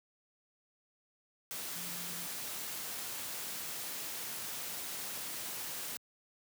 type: tone in noise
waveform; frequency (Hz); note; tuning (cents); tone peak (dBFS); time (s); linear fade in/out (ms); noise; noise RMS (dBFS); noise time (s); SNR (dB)
sine; 174.61; F3; 0; -50; 1.76-2.26; 0; white; -41; 1.51-5.97; -12
effects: high-pass 100 Hz 12 dB/octave